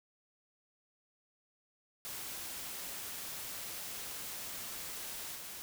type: noise with level steps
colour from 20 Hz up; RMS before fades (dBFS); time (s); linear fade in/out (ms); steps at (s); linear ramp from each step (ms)
white; -43 / -46; 2.05-5.62; 0; 5.34; 20
effects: none